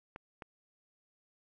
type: clicks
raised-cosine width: 0.5 ms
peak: -29 dBFS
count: 2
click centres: 0.161 / 0.422 s
effects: none